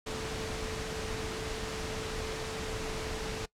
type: tone in noise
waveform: sine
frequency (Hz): 440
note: A4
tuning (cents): 0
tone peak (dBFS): -39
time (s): 0.06-3.46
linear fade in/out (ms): 10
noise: pink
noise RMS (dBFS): -37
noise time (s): 0.06-3.46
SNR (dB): -5
effects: noise-tail reverb RT60 0.1 s tail -21 dB re dry + low-pass 7000 Hz 12 dB/octave